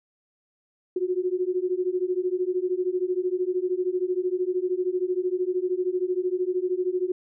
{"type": "beating tone pair", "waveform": "sine", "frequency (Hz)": [358.5, 371.5], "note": ["F4", "F#4"], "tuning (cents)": [45, 7], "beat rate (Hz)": 13, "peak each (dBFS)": -26, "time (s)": [0.96, 7.12], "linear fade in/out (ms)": 5, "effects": []}